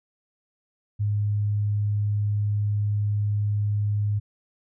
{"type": "tone", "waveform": "sine", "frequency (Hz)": 103.7, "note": "G#2", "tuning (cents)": -2, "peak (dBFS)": -21, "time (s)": [0.99, 4.2], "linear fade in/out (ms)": 20, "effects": []}